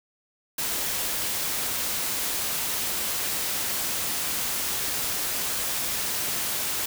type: noise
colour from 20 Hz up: white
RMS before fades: -28 dBFS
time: 0.58-6.86 s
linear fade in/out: 5 ms
effects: none